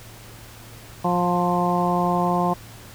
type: harmonic tone with a mistuned harmonic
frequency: 176.9 Hz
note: F3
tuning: 23 cents sharp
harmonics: 1 / 2 / 3 / 4 / 5 / 6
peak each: -23 / -27 / -29 / -24 / -26 / -26 dBFS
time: 1.04-2.54 s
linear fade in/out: 10 ms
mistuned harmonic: 6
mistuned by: -18 cents
effects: added 112 Hz sine -44 dBFS peak until 2.94 s + pink hiss -44 dBFS RMS until 2.94 s